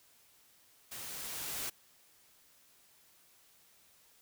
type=noise with level ramp; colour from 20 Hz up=white; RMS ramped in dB=-45 to -38 dBFS; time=0.91-1.7 s; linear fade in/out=10 ms; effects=white hiss -65 dBFS RMS until 4.21 s